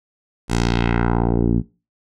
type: tone with low-pass filter sweep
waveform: 10% pulse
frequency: 58.27 Hz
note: A#1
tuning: in tune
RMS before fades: -18 dBFS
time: 0.48-1.63 s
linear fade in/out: 50 ms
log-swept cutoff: 9500 to 210 Hz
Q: 1.6
effects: noise-tail reverb RT60 0.3 s tail -20 dB re dry